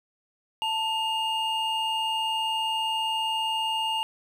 triangle tone pair together, 890 / 2835 Hz, A5 / F7, +20 / +25 cents, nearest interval octave + minor sixth, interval 2005 cents, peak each -26 dBFS, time 0.62-4.03 s, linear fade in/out 0 ms, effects none

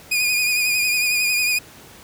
sawtooth tone with vibrato, 2458 Hz, D#7, 22 cents flat, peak -14 dBFS, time 0.11-1.59 s, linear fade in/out 10 ms, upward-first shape triangle, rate 11 Hz, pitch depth 46 cents each way, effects pink hiss -44 dBFS RMS until 2.03 s + high-pass 60 Hz 12 dB/octave

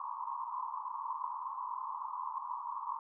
pink band-pass noise, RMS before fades -40 dBFS, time 0-2.99 s, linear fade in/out 2 ms, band 930 to 1100 Hz, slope 96 dB/octave, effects none

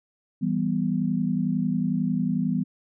sine chord, E minor, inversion none, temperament equal, 164.81 / 196 / 246.9 Hz, E3 / G3 / B3, 0 / 0 / 0 cents, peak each -27 / -26 / -26 dBFS, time 0.41-2.64 s, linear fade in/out 20 ms, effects none

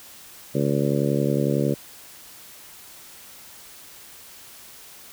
harmonic tone, 71 Hz, C#2, 42 cents sharp, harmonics 2 / 3 / 4 / 5 / 6 / 7 / 8, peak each -24 / -26 / -27 / -28 / -29 / -29 / -30 dBFS, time 0.54-1.75 s, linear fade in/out 20 ms, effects white hiss -45 dBFS RMS until 5.12 s

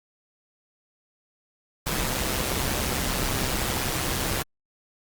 pink noise with amplitude modulation, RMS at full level -24 dBFS, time 1.86-4.43 s, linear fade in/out 10 ms, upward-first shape sine, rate 131 Hz, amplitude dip 60%, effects Opus 48 kbps

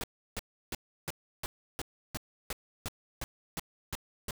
pink noise bursts, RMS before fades -36 dBFS, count 13, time 0.01-4.308 s, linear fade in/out 0 ms, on 26 ms, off 330 ms, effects none

